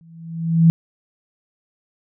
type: tone with exponential growth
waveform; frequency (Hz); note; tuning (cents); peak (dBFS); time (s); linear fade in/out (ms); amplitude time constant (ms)
sine; 164.9; E3; +1; -6; 0.01-0.7; 0; 150
effects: none